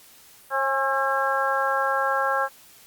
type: harmonic tone with a mistuned harmonic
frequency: 270 Hz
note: C#4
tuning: 45 cents flat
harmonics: 2 / 3 / 4 / 5 / 6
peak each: -27 / -27 / -27 / -27 / -27 dBFS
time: 0.5-2.49 s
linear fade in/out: 50 ms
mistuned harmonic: 3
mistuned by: +25 cents
effects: white hiss -51 dBFS RMS until 2.86 s + Opus 48 kbps